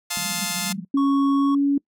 5% pulse chord, F dominant seventh, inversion none, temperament just, 698.5 / 873.1 / 1047.7 / 1257.2 Hz, F5 / A5 / C6 / Eb6, 0 / -14 / +2 / +18 cents, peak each -19 / -18 / -22 / -21 dBFS, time 0.1-0.73 s, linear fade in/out 10 ms
pink band-pass noise, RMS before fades -33 dBFS, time 0.17-0.85 s, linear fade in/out 2 ms, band 170 to 210 Hz, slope 96 dB/octave
sine tone with pitch glide, 277.2 to 281.4 Hz, C#4 to C#4, 0 to +26 cents, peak -16 dBFS, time 0.94-1.78 s, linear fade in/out 5 ms, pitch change +26 cents, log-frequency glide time 1.32-1.62 s
triangle tone, 1108.7 Hz, C#6, in tune, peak -24 dBFS, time 0.97-1.55 s, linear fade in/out 5 ms
effects noise-tail reverb RT60 0.1 s tail -24 dB re dry

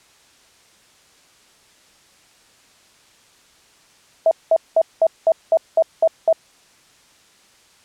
sine tone bursts, 650 Hz, E5, 24 cents flat, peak -10 dBFS, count 9, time 4.26-6.328 s, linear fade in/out 2 ms, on 52 ms, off 200 ms, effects white hiss -53 dBFS RMS until 7.84 s + low-pass 8000 Hz 12 dB/octave

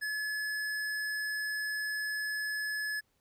triangle tone with hard clipping, 1710 Hz, A6, 50 cents flat, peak -34 dBFS, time 0.01-3.01 s, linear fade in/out 20 ms, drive 18 dB, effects pink hiss -75 dBFS RMS until 3.2 s

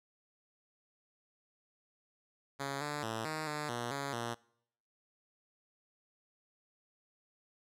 5% pulse tone with pitch steps, 138.8 / 147.5 / 112 / 156 / 149.9 / 119.6 / 139.8 / 117.7 Hz, C#3 / D3 / A2 / D#3 / D3 / A#2 / C#3 / A#2, +3 / +8 / +31 / +5 / +36 / +45 / +15 / +17 cents, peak -25 dBFS, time 2.59-4.35 s, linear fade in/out 20 ms, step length 220 ms, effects noise-tail reverb RT60 0.7 s tail -24 dB re dry + low-pass 11000 Hz 12 dB/octave

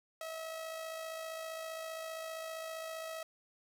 sawtooth tone with amplitude modulation, 645 Hz, E5, 38 cents flat, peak -35 dBFS, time 0.21-3.23 s, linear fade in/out 2 ms, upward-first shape sine, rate 55.2 Hz, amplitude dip 40%, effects none

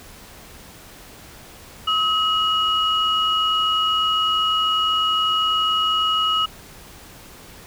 sine tone pair together, 1276 / 2902 Hz, D#6 / F#7, +43 / -34 cents, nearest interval octave + major second, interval 1423 cents, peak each -19 dBFS, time 1.87-6.46 s, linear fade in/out 10 ms, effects tanh soft clip ceiling -10 dBFS + pink hiss -43 dBFS RMS until 7.66 s

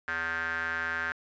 square tone with band-pass filter, 82.41 Hz, E2, in tune, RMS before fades -32 dBFS, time 0.08-1.12 s, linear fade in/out 0 ms, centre 1600 Hz, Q 7.9, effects resampled to 16000 Hz + 10-bit

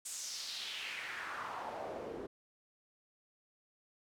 pink noise with band-pass filter sweep, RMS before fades -43 dBFS, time 0.05-2.27 s, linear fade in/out 10 ms, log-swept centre 8200 to 360 Hz, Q 2.9, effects none

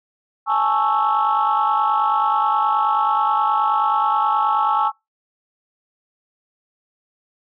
sine chord, A major seventh, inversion third, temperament equal, 830.6 / 880 / 1108.7 / 1318.5 Hz, G#5 / A5 / C#6 / E6, 0 / 0 / 0 / 0 cents, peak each -20 dBFS, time 0.46-4.92 s, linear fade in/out 50 ms, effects noise-tail reverb RT60 0.2 s tail -25 dB re dry + tanh soft clip ceiling -9 dBFS

